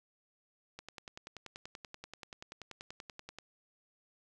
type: click train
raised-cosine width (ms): 0.2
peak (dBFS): -28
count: 28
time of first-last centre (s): 0.79-3.386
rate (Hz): 10.4
effects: none